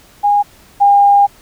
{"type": "tone pair in turn", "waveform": "sine", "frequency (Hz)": [819, 806.8], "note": ["G#5", "G5"], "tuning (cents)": [-24, 50], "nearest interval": "unison", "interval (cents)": 26, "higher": "first", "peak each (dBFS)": [-8, -5], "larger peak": "second", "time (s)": [[0.23, 0.43], [0.8, 1.27]], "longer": "second", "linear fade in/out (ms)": 20, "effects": ["pink hiss -45 dBFS RMS until 1.41 s"]}